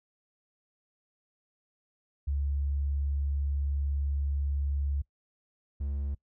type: tone pair in turn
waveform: sine / triangle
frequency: 70.5 / 70.25 Hz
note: C#2 / C#2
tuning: +30 / +24 cents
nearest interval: unison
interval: 6 cents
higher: first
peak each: -27 / -28 dBFS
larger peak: first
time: 2.27-5.02 / 5.8-6.15 s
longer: first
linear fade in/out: 10 ms
effects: noise-tail reverb RT60 0.1 s tail -22 dB re dry